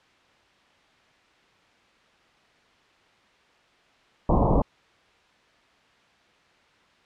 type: low-pass noise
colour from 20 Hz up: pink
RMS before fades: -20 dBFS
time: 4.29-4.62 s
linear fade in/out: 5 ms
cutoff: 1100 Hz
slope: 96 dB/octave
effects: white hiss -59 dBFS RMS until 7.05 s + low-pass 3000 Hz 12 dB/octave